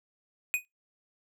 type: tone with exponential decay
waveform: square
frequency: 2489 Hz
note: D#7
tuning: in tune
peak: -22 dBFS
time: 0.54-0.65 s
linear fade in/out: 0 ms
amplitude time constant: 23 ms
effects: noise-tail reverb RT60 0.2 s tail -25 dB re dry